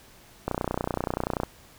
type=click train; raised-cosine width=1 ms; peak=-12 dBFS; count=30; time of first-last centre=0.48-1.434 s; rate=30.4 Hz; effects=pink hiss -53 dBFS RMS until 1.78 s